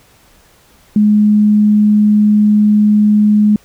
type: tone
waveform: sine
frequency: 210 Hz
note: G#3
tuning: 19 cents sharp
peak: -6 dBFS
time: 0.96-3.56 s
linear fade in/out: 2 ms
effects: pink hiss -48 dBFS RMS until 3.64 s